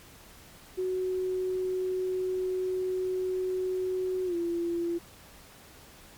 sine tone with pitch glide, 370.7 to 341.9 Hz, F#4 to F4, +3 to -37 cents, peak -27 dBFS, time 0.77-4.99 s, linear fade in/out 20 ms, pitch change -140 cents, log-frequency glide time 4.25-4.35 s, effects pink hiss -52 dBFS RMS until 6.17 s + MP3 96 kbps

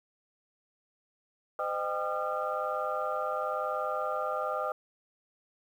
sine tone cluster, 513 / 614 / 792 / 1211 / 1370 Hz, C5 / D#5 / G5 / D#6 / F6, -34 / -23 / +18 / -47 / -34 cents, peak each -36 / -34 / -37 / -34 / -38 dBFS, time 1.59-4.72 s, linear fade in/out 2 ms, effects tanh soft clip ceiling -19 dBFS + 10-bit

